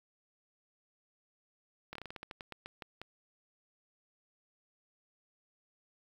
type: slowing click train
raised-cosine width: 0.3 ms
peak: -27 dBFS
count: 14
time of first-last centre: 1.93-3.016 s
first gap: 24 ms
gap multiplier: 1.19
effects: 9-bit